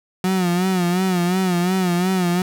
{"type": "tone with vibrato", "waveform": "35% pulse", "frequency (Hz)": 181.3, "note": "F#3", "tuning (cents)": -35, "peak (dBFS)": -15, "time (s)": [0.24, 2.42], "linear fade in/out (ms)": 2, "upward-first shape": "sine", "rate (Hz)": 2.8, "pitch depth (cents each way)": 78, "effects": []}